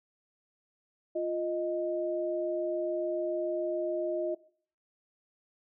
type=tone pair together; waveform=sine; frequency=349.2 / 622.2 Hz; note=F4 / D#5; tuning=0 / 0 cents; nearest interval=minor seventh; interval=1000 cents; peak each=-32 / -31 dBFS; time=1.15-4.35 s; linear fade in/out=10 ms; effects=noise-tail reverb RT60 0.5 s tail -19 dB re dry